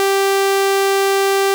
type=tone; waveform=sawtooth; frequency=392 Hz; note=G4; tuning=in tune; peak=-9 dBFS; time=0-1.54 s; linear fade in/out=0 ms; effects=none